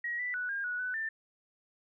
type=tone with pitch steps; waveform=sine; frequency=1901 / 1977 / 1479 / 1612 / 1466 / 1497 / 1783 Hz; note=A#6 / B6 / F#6 / G6 / F#6 / F#6 / A6; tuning=+33 / +1 / -1 / +48 / -16 / +20 / +22 cents; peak=-32 dBFS; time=0.04-1.09 s; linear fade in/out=5 ms; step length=150 ms; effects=none